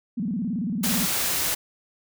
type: tone with vibrato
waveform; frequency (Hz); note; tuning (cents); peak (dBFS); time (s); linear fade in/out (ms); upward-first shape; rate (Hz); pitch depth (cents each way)
sine; 208.8; G#3; +10; -24; 0.17-1.06; 10; square; 18; 230
type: noise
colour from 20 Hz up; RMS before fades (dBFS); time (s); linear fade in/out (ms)
white; -25; 0.83-1.55; 10
effects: none